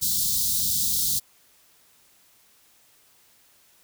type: band-stop noise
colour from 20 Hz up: white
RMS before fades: -24 dBFS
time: 0.01-1.2 s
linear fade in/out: 20 ms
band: 230 to 3700 Hz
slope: 48 dB/octave
effects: white hiss -59 dBFS RMS until 3.83 s